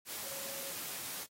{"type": "tone in noise", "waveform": "sine", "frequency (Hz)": 547, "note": "C#5", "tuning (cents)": -23, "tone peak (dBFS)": -49, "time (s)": [0.22, 0.74], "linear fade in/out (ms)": 50, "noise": "white", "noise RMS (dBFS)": -42, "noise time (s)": [0.05, 1.27], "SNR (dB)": -10, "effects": ["high-pass 100 Hz 12 dB/octave", "AAC 48 kbps"]}